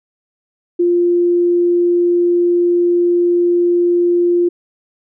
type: tone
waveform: sine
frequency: 349.2 Hz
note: F4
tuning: in tune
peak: -10 dBFS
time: 0.79-4.49 s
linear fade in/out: 10 ms
effects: none